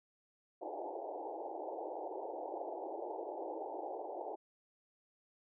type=band-pass noise; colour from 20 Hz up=white; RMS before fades=-43 dBFS; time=0.61-4.36 s; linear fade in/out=10 ms; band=310 to 880 Hz; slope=96 dB/octave; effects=none